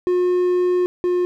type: tone pair in turn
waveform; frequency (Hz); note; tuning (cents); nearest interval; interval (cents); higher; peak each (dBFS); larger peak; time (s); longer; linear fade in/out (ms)
triangle; 359.7 / 357.4; F#4 / F4; -49 / +40; unison; 11; first; -13 / -14; first; 0.07-0.86 / 1.04-1.25; first; 0
effects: none